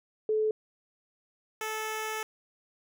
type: tone pair in turn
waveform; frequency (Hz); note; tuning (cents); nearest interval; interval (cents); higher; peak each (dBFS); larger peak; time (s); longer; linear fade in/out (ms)
sine / 10% pulse; 432.4 / 435.7; A4 / A4; -30 / -17; unison; 13; second; -24; neither; 0.29-0.51 / 1.61-2.23; second; 2
effects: none